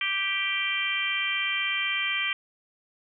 harmonic tone, 392 Hz, G4, in tune, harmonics 3 / 4 / 5 / 6 / 7 / 8, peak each -37 / -37 / -32 / -28 / -37 / -31 dBFS, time 0.01-2.33 s, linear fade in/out 2 ms, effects none

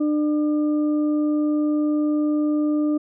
harmonic tone, 300 Hz, D4, 37 cents sharp, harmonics 1 / 2 / 4, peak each -18 / -31 / -40 dBFS, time 0-2.98 s, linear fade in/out 10 ms, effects none

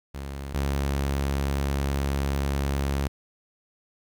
sawtooth tone pair in turn, 69.1 / 69.42 Hz, C#2 / C#2, -5 / +3 cents, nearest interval unison, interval 8 cents, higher second, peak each -29 / -20 dBFS, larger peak second, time 0.14-0.54 / 0.54-3.08 s, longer second, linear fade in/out 10 ms, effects 10-bit

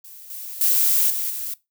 violet noise with level steps, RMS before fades -42 / -34 / -18 / -25 / -29 dBFS, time 0.04-1.54 s, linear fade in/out 5 ms, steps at 0.3 / 0.61 / 1.1 / 1.3 s, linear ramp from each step 2 ms, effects noise-tail reverb RT60 0.2 s tail -19 dB re dry

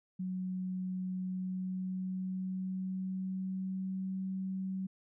sine tone with pitch glide, 185 to 189.54 Hz, F#3 to F#3, 0 to +42 cents, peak -34 dBFS, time 0.19-4.87 s, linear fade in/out 10 ms, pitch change +42 cents, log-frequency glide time 1.16-4.19 s, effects none

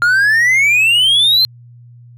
triangle exponential sweep, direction up, 1391 to 4200 Hz, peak -7 dBFS, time 0.02-1.45 s, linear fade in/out 0 ms, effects added 120 Hz sine -37 dBFS peak until 2.17 s

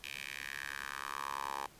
10% pulse tone with high-pass filter sweep, 69.3 Hz, C#2, in tune, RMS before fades -42 dBFS, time 0.04-1.67 s, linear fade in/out 0 ms, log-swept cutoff 2600 to 810 Hz, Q 3.5, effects pink hiss -59 dBFS RMS until 1.79 s + resampled to 32000 Hz

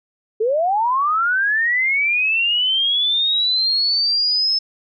sine linear sweep, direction up, 416.1 to 5250 Hz, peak -15 dBFS, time 0.4-4.59 s, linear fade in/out 10 ms, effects none

